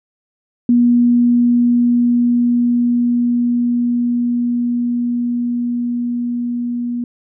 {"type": "tone with level ramp", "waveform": "sine", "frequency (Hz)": 240.8, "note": "B3", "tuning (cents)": -44, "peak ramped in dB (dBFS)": [-8, -18], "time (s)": [0.69, 7.04], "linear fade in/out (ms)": 2, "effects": []}